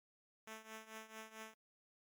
5% pulse tone with tremolo, 220 Hz, A3, in tune, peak -36 dBFS, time 0.47-1.54 s, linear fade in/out 5 ms, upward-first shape triangle, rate 4.5 Hz, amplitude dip 85%, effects MP3 96 kbps

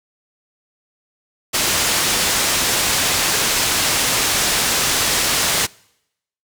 white low-pass noise, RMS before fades -18 dBFS, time 1.53-5.67 s, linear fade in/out 20 ms, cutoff 8200 Hz, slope 12 dB/octave, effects noise-tail reverb RT60 0.8 s tail -25 dB re dry

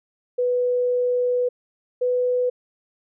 sine tone pair in turn, 493.9 / 496.8 Hz, B4 / B4, 0 / +10 cents, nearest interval unison, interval 10 cents, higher second, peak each -18 / -18 dBFS, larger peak neither, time 0.38-1.49 / 2.01-2.5 s, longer first, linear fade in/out 10 ms, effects none

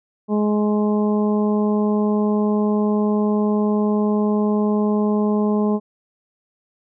harmonic tone, 210 Hz, G#3, 19 cents sharp, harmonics 1 / 2 / 3 / 4 / 5, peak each -17 / -22 / -29 / -31 / -32 dBFS, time 0.28-5.8 s, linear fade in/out 50 ms, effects none

